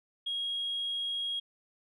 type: tone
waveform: sine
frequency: 3283 Hz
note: G#7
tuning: 21 cents flat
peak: -30 dBFS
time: 0.26-1.4 s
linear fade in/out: 10 ms
effects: tanh soft clip ceiling -27 dBFS